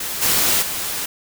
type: noise with level steps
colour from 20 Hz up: white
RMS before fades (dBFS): -26 / -17 / -25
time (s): 0-1.06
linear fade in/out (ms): 5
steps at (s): 0.21 / 0.61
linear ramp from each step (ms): 20
effects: none